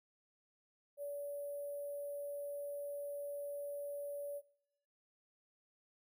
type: tone with sample-and-hold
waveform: sine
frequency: 573 Hz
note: D5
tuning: 43 cents flat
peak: -40 dBFS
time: 0.97-4.42 s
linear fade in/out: 50 ms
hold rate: 11025 Hz
effects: noise-tail reverb RT60 0.8 s tail -24 dB re dry